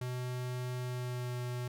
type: tone with pitch glide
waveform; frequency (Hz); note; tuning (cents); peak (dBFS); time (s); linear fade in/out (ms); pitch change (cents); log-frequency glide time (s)
square; 125.2 to 123.48; B2 to B2; +24 to 0; -36; 0.01-1.68; 5; -24; 0.79-1.38
effects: none